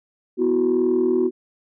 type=chord; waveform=sine; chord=B suspended fourth; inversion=none; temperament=equal; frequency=246.9 / 329.6 / 370 Hz; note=B3 / E4 / F#4; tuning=0 / 0 / 0 cents; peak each=-22 / -22 / -17 dBFS; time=0.37-1.31 s; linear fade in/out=50 ms; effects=tanh soft clip ceiling -11 dBFS

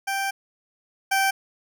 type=tone pair in turn; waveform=20% pulse; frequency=784 / 778.1 Hz; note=G5 / G5; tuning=0 / -13 cents; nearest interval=unison; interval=13 cents; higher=first; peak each=-19 / -14 dBFS; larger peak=second; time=0.07-0.31 / 1.11-1.31 s; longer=first; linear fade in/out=10 ms; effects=none

